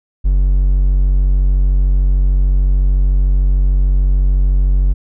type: tone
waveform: triangle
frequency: 46.78 Hz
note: F#1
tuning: 20 cents sharp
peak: -7 dBFS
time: 0.24-4.94 s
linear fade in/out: 20 ms
effects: none